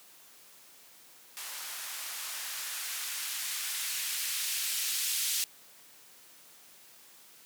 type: noise with band-pass filter sweep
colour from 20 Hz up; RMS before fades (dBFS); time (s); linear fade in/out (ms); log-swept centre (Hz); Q
violet; -35; 1.37-5.44; 0; 860 to 3100; 0.86
effects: white hiss -56 dBFS RMS until 7.45 s + high-pass 150 Hz 12 dB/octave